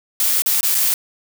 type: noise with dropouts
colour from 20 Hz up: blue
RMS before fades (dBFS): -17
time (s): 0.2-0.94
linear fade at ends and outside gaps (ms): 1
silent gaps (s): 0.421-0.46 / 0.608-0.63 / 0.746-0.75
effects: none